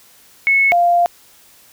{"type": "tone pair in turn", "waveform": "sine", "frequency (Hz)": [2197, 696.2], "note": ["C#7", "F5"], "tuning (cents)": [-16, -6], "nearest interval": "octave + minor sixth", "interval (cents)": 1990, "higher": "first", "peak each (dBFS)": -10, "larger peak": "neither", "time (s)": [[0.47, 0.72], [0.72, 1.06]], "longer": "second", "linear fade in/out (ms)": 0, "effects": ["white hiss -48 dBFS RMS until 1.72 s"]}